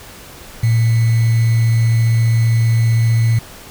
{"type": "tone with sample-and-hold", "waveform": "sine", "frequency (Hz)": 114.4, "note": "A#2", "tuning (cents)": -32, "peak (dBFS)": -10, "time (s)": [0.63, 3.39], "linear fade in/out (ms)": 5, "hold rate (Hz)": 2100, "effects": ["pink hiss -37 dBFS RMS until 3.7 s"]}